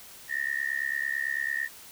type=tone with amplitude modulation; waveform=sine; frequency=1842 Hz; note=A#6; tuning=21 cents flat; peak=-23 dBFS; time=0.28-1.69 s; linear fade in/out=50 ms; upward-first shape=sine; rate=69 Hz; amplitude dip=100%; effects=white hiss -48 dBFS RMS until 1.91 s